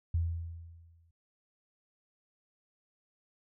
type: tone with exponential decay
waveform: sine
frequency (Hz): 83.7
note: E2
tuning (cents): +27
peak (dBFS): -25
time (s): 0.14-1.11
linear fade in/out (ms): 5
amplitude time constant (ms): 210
effects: none